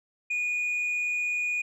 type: tone with frequency modulation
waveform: sine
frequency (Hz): 2451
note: D#7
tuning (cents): -27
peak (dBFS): -23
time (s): 0.3-1.62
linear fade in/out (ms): 10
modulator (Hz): 76.4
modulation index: 0.39
effects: tanh soft clip ceiling -25 dBFS